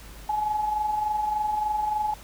sine tone with amplitude modulation, 848 Hz, G#5, 36 cents sharp, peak -21 dBFS, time 0.29-2.14 s, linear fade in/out 5 ms, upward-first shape sine, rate 23.4 Hz, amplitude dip 50%, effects added 50 Hz sine -45 dBFS peak until 2.23 s + pink hiss -47 dBFS RMS until 2.23 s

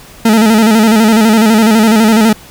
40% pulse tone with vibrato, 220 Hz, A3, in tune, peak -4 dBFS, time 0.25-2.33 s, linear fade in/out 5 ms, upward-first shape square, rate 12 Hz, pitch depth 59 cents each way, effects pink hiss -36 dBFS RMS until 2.5 s

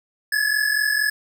square tone pair together, 1681 / 1725.3 Hz, G#6 / A6, +20 / -34 cents, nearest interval unison, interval 46 cents, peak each -22 dBFS, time 0.32-1.1 s, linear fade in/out 5 ms, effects none

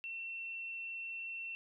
sine tone with frequency modulation, 2703 Hz, E7, 43 cents sharp, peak -40 dBFS, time 0.04-1.55 s, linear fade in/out 0 ms, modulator 25.1 Hz, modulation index 0.53, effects none

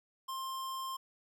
square tone, 1056 Hz, C6, 16 cents sharp, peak -38 dBFS, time 0.28-0.97 s, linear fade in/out 10 ms, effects none

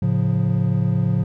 triangle chord, A augmented, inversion none, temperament equal with one note detuned, 110 / 138.59 / 176.95 Hz, A2 / C#3 / E#3, 0 / 0 / +23 cents, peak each -19 dBFS, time 0.02-1.24 s, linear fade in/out 5 ms, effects none

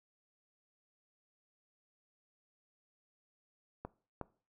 clicks, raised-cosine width 1 ms, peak -27 / -25 dBFS, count 2, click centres 3.85 / 4.213 s, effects noise-tail reverb RT60 0.4 s tail -20 dB re dry

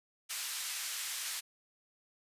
white band-pass noise, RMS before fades -39 dBFS, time 0.29-1.41 s, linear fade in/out 20 ms, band 1500 to 10000 Hz, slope 12 dB/octave, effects resampled to 32000 Hz

